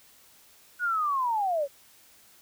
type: linear sweep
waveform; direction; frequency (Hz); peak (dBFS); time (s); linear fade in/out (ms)
sine; down; 1480 to 534; -24; 0.79-1.68; 50
effects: white hiss -57 dBFS RMS until 2.41 s